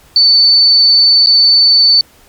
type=tone with dropouts; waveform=sine; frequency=4511 Hz; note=C#8; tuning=29 cents sharp; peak=-4 dBFS; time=0.16-2.01 s; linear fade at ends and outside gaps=1 ms; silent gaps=1.261-1.27 s; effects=pink hiss -45 dBFS RMS until 2.28 s + MP3 96 kbps